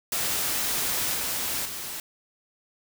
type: noise with level steps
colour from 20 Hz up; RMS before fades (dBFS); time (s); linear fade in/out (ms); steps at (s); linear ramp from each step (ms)
white; -27 / -29 / -35; 0.12-2; 2; 1.15 / 1.65; 5
effects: none